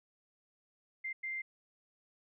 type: tone bursts at uneven times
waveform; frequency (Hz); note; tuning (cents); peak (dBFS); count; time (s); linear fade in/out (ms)
sine; 2093; C7; 0; -36; 2; 1.04-1.13 / 1.23-1.42; 10
effects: none

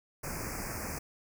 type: band-stop noise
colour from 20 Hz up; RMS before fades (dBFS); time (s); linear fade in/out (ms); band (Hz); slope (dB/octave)
pink; -38; 0.23-0.99; 10; 2500 to 4800; 96
effects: none

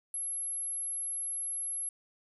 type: tone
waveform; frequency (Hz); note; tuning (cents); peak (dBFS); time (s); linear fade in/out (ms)
sine; 11090; F9; -13; -33; 0.14-1.89; 2
effects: none

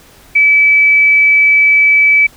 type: tone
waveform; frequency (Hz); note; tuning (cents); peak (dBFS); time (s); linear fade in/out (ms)
sine; 2300; D7; -37; -5; 0.35-2.27; 10
effects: pink hiss -42 dBFS RMS until 2.36 s

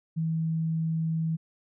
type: tone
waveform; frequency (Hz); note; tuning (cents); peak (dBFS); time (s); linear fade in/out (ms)
sine; 161.7; E3; -33; -25; 0.16-1.37; 20
effects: none

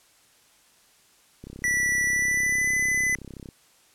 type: click train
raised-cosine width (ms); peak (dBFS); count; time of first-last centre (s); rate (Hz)
3; -27; 69; 1.44-3.488; 33.2
type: tone with pitch glide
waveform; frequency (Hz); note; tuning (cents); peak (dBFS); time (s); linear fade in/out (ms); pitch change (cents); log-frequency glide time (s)
square; 1959 to 2009; B6 to B6; -15 to +29; -22; 1.64-3.15; 0; +44; 2.05-2.71
effects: white hiss -59 dBFS RMS until 3.94 s + low-pass 11000 Hz 12 dB/octave

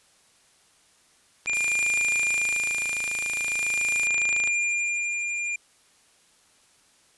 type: click train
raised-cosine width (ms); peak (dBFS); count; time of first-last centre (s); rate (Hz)
0.2; -17; 83; 1.46-4.475; 27.2
type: tone with tremolo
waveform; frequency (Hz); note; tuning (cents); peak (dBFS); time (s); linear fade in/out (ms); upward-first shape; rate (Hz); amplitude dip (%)
square; 2402; D7; +38; -22; 1.47-5.56; 5; sine; 0.45; 45
type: noise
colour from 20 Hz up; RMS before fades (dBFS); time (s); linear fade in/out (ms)
violet; -32; 1.54-4.07; 5
effects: white hiss -60 dBFS RMS until 7.17 s + resampled to 24000 Hz

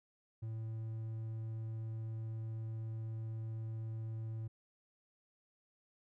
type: tone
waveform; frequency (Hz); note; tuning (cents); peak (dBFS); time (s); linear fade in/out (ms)
triangle; 111.5; A2; +23; -37; 0.42-4.48; 10
effects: none

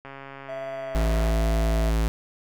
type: click train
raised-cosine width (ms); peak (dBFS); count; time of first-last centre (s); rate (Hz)
0.5; -25; 172; 0.05-1.298; 137
type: tone with vibrato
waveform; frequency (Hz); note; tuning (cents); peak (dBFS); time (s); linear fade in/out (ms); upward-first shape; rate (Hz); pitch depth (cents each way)
triangle; 659.3; E5; 0; -29; 0.48-1.91; 20; sine; 1.2; 21
type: tone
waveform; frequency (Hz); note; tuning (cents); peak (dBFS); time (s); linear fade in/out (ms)
square; 55; A1; 0; -21; 0.95-2.08; 0
effects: none

